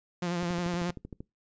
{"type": "tone with vibrato", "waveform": "sawtooth", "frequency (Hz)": 174.61, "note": "F3", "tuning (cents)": 0, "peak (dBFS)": -25, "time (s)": [0.22, 0.91], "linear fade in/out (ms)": 5, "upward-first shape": "sine", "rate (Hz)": 11, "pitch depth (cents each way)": 40}
{"type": "click train", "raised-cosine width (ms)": 3, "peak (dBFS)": -27, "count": 11, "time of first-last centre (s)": [0.43, 1.205], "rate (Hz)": 12.9}
{"effects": ["noise-tail reverb RT60 0.2 s tail -23 dB re dry", "resampled to 16000 Hz"]}